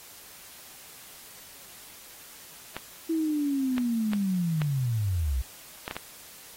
clicks, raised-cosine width 0.3 ms, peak -17 dBFS, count 7, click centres 2.766 / 3.781 / 4.134 / 4.618 / 5.879 / 5.911 / 5.966 s
sine linear sweep, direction down, 329.6 to 58.2 Hz, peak -24 dBFS, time 3.09-5.42 s, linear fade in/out 10 ms
effects white hiss -48 dBFS RMS until 6.56 s + AAC 48 kbps

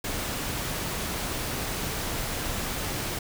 pink noise, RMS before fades -31 dBFS, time 0.04-3.19 s, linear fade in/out 5 ms, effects none

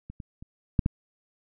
clicks, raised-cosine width 5 ms, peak -27 / -26 / -30 / -8 / -11 dBFS, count 5, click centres 0.1 / 0.202 / 0.425 / 0.792 / 0.861 s, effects none

